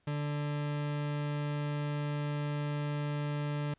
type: tone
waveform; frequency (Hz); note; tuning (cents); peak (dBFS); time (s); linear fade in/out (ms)
40% pulse; 146.83; D3; 0; -31; 0.07-3.74; 5
effects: pink hiss -73 dBFS RMS until 3.78 s + resampled to 8000 Hz